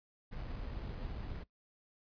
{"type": "noise with sample-and-hold", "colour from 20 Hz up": "brown", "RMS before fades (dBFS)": -42, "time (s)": [0.31, 1.44], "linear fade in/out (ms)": 20, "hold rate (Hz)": 3675, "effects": ["noise-tail reverb RT60 0.1 s tail -19 dB re dry", "resampled to 11025 Hz"]}